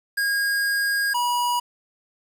square tone pair in turn, 1630 / 969.2 Hz, G#6 / B5, -33 / -33 cents, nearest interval major sixth, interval 900 cents, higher first, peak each -21 dBFS, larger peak neither, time 0.17-1.14 / 1.14-1.6 s, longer first, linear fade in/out 10 ms, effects 8-bit

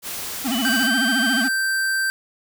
white noise, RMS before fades -30 dBFS, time 0.02-0.9 s, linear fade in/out 50 ms
square tone with vibrato, 246.9 Hz, B3, in tune, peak -22 dBFS, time 0.44-1.49 s, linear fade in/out 20 ms, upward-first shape sine, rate 14 Hz, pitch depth 200 cents each way
triangle tone with pitch glide, 2980 to 3126 Hz, F#7 to G7, +12 to -6 cents, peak -25 dBFS, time 0.52-1.42 s, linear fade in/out 0 ms, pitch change +82 cents, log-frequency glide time 0.78-0.97 s
square tone, 1563 Hz, G6, 6 cents flat, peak -20 dBFS, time 0.65-2.1 s, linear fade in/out 0 ms
effects none

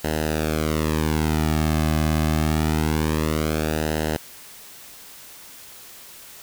sawtooth tone with flanger, 77.78 Hz, D#2, in tune, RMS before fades -22 dBFS, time 0.04-4.17 s, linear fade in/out 5 ms, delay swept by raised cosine 0.86 to 2.16 ms, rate 0.25 Hz, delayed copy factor -0.85, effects white hiss -43 dBFS RMS until 6.42 s

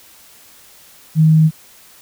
sine tone, 157.7 Hz, D#3, 24 cents sharp, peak -7 dBFS, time 1.15-1.51 s, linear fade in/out 50 ms, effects white hiss -45 dBFS RMS until 2.01 s

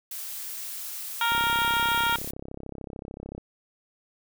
blue noise, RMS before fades -36 dBFS, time 0.11-2.31 s, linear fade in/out 5 ms
harmonic tone, 466.2 Hz, A#4, in tune, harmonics 2 / 3 / 4 / 5 / 6 / 7 / 8, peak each -26 / -26 / -36 / -34 / -36 / -31 / -36 dBFS, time 1.21-2.16 s, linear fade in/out 2 ms
click train, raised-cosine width 2 ms, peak -24 dBFS, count 70, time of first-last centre 1.32-3.38 s, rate 33.5 Hz
effects none

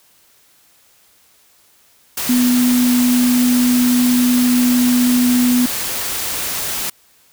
sine tone in noise, 246.9 Hz, B3, in tune, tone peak -11 dBFS, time 2.29-5.66 s, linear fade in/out 5 ms, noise white, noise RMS -22 dBFS, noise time 2.17-6.9 s, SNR +8 dB, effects white hiss -53 dBFS RMS until 7.32 s

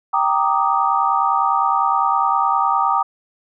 sine chord, Eb major seventh, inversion first, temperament equal with one note detuned, 784 / 929.6 / 1174.7 / 1244.5 Hz, G5 / Bb5 / D6 / Eb6, 0 / -5 / 0 / 0 cents, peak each -20 dBFS, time 0.13-3.03 s, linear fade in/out 10 ms, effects none

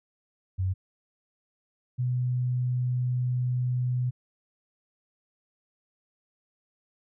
sine tone pair in turn, 93.6 / 124.94 Hz, F#2 / B2, +20 / +20 cents, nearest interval perfect fourth, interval 500 cents, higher second, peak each -24 dBFS, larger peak neither, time 0.58-0.74 / 1.98-4.11 s, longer second, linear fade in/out 20 ms, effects none

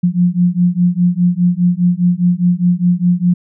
sine beating tone pair, 174.61 / 179.51 Hz, F3 / F3, 0 / +48 cents, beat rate 4.9 Hz, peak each -13 dBFS, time 0.03-3.34 s, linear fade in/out 10 ms, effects none

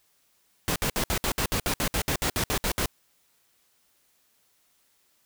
pink noise bursts, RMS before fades -26 dBFS, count 16, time 0.68-2.858 s, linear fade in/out 0 ms, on 78 ms, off 62 ms, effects white hiss -67 dBFS RMS until 5.25 s

